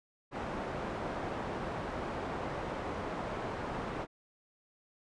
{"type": "low-pass noise", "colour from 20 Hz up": "white", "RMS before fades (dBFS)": -38, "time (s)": [0.31, 4.07], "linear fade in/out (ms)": 50, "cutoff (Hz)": 890, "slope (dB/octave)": 12, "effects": ["resampled to 22050 Hz"]}